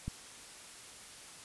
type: click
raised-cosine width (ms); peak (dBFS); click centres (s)
5; -24; 0.08
effects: white hiss -51 dBFS RMS until 1.44 s + resampled to 24000 Hz